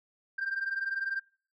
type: tone pair together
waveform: sine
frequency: 1568 / 1588.1 Hz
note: G6 / G6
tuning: 0 / +22 cents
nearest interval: unison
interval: 22 cents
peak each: -33 / -31 dBFS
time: 0.38-1.2 s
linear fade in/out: 10 ms
effects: noise-tail reverb RT60 0.4 s tail -24 dB re dry + tanh soft clip ceiling -26 dBFS